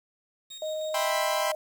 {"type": "tone with tremolo", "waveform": "30% pulse", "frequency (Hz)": 3729, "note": "A#7", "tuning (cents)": 0, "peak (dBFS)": -37, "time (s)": [0.5, 1.11], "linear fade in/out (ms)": 10, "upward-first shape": "square", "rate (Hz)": 6.4, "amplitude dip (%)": 35}
{"type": "tone with pitch glide", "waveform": "sine", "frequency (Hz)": [622.3, 618.4], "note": ["D#5", "D#5"], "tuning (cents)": [0, -11], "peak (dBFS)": -29, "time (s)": [0.62, 1.55], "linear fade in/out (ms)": 2, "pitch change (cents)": -11, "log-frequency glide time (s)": [1, 1.28]}
{"type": "chord", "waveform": "sawtooth", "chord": "C major seventh", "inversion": "first", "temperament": "equal with one note detuned", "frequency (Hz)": [659.3, 789.9, 987.8, 1046.5], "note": ["E5", "G5", "B5", "C6"], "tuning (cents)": [0, 13, 0, 0], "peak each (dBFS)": -28, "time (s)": [0.94, 1.52], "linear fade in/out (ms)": 5}
{"effects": ["9-bit"]}